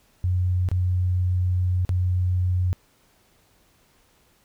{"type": "tone with dropouts", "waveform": "sine", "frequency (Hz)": 90.7, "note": "F#2", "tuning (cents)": -34, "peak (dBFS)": -19, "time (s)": [0.24, 2.73], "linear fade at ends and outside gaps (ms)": 0, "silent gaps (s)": [[0.688, 0.715], [1.85, 1.892]], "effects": ["pink hiss -61 dBFS RMS until 4.44 s"]}